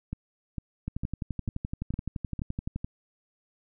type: two click trains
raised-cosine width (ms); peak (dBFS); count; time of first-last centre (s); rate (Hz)
5; -20 / -19; 7 / 23; 0.13-2.845 / 0.88-2.76; 2.21 / 11.7
effects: none